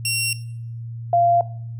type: tone pair in turn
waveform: 15% pulse / sine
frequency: 2740 / 691.4 Hz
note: F7 / F5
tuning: -34 / -18 cents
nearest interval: 2 octaves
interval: 2384 cents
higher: first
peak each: -13 dBFS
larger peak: neither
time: 0.05-0.33 / 1.13-1.41 s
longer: neither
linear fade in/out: 2 ms
effects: noise-tail reverb RT60 0.6 s tail -19 dB re dry + added 116 Hz sine -29 dBFS peak until 1.79 s